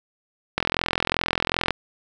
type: click train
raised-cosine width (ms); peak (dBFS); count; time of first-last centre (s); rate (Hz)
0.3; -4; 49; 0.58-1.707; 42.6
effects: none